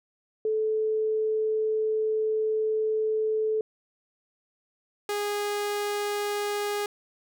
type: tone pair in turn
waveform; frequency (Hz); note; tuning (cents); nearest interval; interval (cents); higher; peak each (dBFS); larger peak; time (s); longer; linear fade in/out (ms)
sine / sawtooth; 435.2 / 411.9; A4 / G#4; -19 / -14; minor second; 95; first; -23 / -23; neither; 0.45-3.61 / 5.09-6.86; first; 2
effects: none